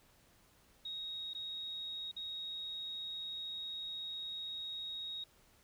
sine tone with dropouts, 3766 Hz, A#7, 17 cents sharp, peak -40 dBFS, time 0.85-5.24 s, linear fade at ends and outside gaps 5 ms, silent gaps 1.335-1.348 / 2.115-2.164 s, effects pink hiss -67 dBFS RMS until 5.63 s

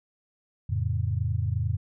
sine chord, F augmented, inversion none, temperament equal, 87.31 / 110 / 138.59 Hz, F2 / A2 / C#3, 0 / 0 / 0 cents, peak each -28 / -27 / -32 dBFS, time 0.69-1.77 s, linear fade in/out 10 ms, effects none

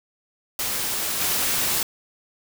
white noise with level steps, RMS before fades -26 / -23 dBFS, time 0.59-1.83 s, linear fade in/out 2 ms, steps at 1.2 s, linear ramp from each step 10 ms, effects none

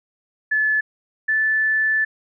sine tone pair in turn, 1728 / 1750.1 Hz, A6 / A6, -32 / -10 cents, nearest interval unison, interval 22 cents, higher second, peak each -16 dBFS, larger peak neither, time 0.51-0.81 / 1.28-2.05 s, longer second, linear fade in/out 10 ms, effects none

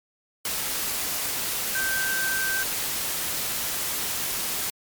sine tone in noise, 1555 Hz, G6, 14 cents flat, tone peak -25 dBFS, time 1.75-2.63 s, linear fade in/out 2 ms, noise white, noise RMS -28 dBFS, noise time 0.45-4.7 s, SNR 0 dB, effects MP3 96 kbps

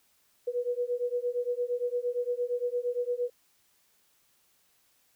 sine beating tone pair, 483.7 / 492.4 Hz, B4 / B4, -36 / -5 cents, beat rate 8.7 Hz, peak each -31 dBFS, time 0.47-3.3 s, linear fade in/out 10 ms, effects white hiss -68 dBFS RMS until 5.15 s

